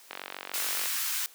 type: click train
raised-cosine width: 0.3 ms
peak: -19 dBFS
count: 36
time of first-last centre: 0.11-0.858 s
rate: 46.8 Hz
type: high-pass noise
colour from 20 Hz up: white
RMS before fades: -31 dBFS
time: 0.54-1.26 s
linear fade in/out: 0 ms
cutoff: 1100 Hz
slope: 24 dB/octave
effects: white hiss -54 dBFS RMS until 1.34 s + high-pass 400 Hz 12 dB/octave